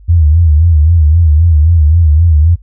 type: tone with vibrato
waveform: sine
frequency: 80 Hz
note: D#2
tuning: 49 cents sharp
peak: -4 dBFS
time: 0.08-2.56 s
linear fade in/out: 20 ms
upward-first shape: sine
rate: 3.8 Hz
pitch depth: 130 cents each way
effects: noise-tail reverb RT60 0.1 s tail -21 dB re dry + added 50 Hz sine -34 dBFS peak until 2.62 s